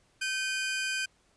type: tone pair together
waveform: sawtooth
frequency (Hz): 1545 / 2459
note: G6 / D#7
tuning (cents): -26 / -21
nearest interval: minor sixth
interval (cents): 805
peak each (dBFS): -28 / -30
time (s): 0.21-1.06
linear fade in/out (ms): 10
effects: pink hiss -67 dBFS RMS until 1.36 s + resampled to 22050 Hz